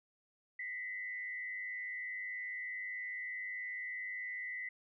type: tone with frequency modulation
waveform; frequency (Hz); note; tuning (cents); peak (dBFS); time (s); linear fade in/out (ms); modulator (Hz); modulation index
sine; 2000; B6; +21; -39; 0.59-4.69; 5; 98.4; 0.69
effects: none